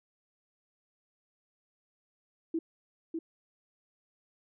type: tone with echo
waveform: sine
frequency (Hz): 327.4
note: E4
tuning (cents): -12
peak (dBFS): -28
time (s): 2.54-2.59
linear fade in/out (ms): 5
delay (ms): 600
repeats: 1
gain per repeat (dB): -4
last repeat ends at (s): 3.19
effects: none